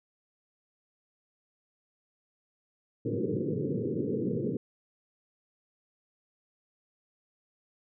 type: band-pass noise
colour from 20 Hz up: white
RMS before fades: -31 dBFS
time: 3.05-4.57 s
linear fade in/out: 5 ms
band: 100 to 490 Hz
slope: 96 dB/octave
effects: none